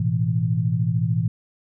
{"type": "chord", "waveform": "sine", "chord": "A suspended second", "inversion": "none", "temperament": "equal", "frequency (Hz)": [110, 123.47, 164.81], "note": ["A2", "B2", "E3"], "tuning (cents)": [0, 0, 0], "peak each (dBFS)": -23, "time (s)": [0, 1.28], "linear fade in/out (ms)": 5, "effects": []}